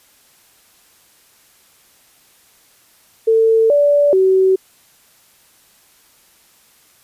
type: tone with pitch steps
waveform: sine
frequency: 448.1 / 579 / 378.7 Hz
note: A4 / D5 / F#4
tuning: +32 / -25 / +40 cents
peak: -9 dBFS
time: 3.27-4.56 s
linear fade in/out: 10 ms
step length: 430 ms
effects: white hiss -52 dBFS RMS until 7.03 s + resampled to 32000 Hz